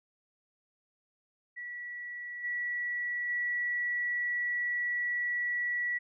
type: tone with level steps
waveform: sine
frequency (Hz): 1942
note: B6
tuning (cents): -30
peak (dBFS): -38 / -31 / -29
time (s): 1.56-5.99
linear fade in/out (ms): 20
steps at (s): 2.43 / 3.28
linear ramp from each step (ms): 20
effects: none